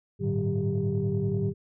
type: tone cluster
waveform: sine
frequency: 102 / 112.3 / 147.8 / 188.5 / 396.5 Hz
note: G#2 / A2 / D3 / F#3 / G4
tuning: -31 / +36 / +11 / +32 / +20 cents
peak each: -30 dBFS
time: 0.19-1.54 s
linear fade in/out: 50 ms
effects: tanh soft clip ceiling -17 dBFS